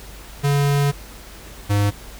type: tone pair in turn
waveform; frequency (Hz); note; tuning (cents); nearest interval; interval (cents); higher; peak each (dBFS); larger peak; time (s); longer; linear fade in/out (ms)
square; 142.3 / 102.11; C#3 / G#2; +46 / -29; tritone; 575; first; -16; neither; 0.43-0.92 / 1.69-1.91; first; 20
effects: added 50 Hz sine -40 dBFS peak until 2.19 s + pink hiss -41 dBFS RMS until 2.19 s